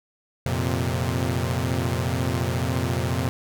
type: chord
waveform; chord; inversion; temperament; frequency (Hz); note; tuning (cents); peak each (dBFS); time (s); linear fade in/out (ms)
sawtooth; F suspended fourth; none; equal with one note detuned; 87.86 / 116.54 / 130.81; F2 / Bb2 / C3; +11 / 0 / 0; -23; 0.46-3.29; 0
effects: none